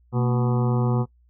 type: harmonic tone with a mistuned harmonic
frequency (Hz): 123.47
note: B2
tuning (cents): 0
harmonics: 1 / 2 / 3 / 4 / 6 / 7 / 8 / 9 / 10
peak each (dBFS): -20 / -26 / -30 / -32 / -36 / -37 / -38 / -39 / -40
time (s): 0.12-1.06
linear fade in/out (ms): 50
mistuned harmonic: 2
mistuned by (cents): -110
effects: noise-tail reverb RT60 0.1 s tail -23 dB re dry + added 60 Hz sine -55 dBFS peak until 1.29 s